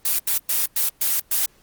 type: noise bursts at uneven times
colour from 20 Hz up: blue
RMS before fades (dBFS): -20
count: 6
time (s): 0.05-0.19 / 0.27-0.38 / 0.49-0.66 / 0.76-0.89 / 1.01-1.2 / 1.31-1.46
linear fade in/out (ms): 5
effects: pink hiss -57 dBFS RMS until 1.62 s + Opus 24 kbps